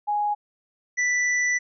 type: tone pair in turn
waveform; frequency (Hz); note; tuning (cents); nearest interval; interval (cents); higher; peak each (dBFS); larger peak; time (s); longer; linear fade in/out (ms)
sine / square; 830.6 / 1975.5; G#5 / B6; 0 / 0; octave + minor third; 1500; second; -21; neither; 0.07-0.35 / 0.97-1.59; second; 20
effects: resampled to 16000 Hz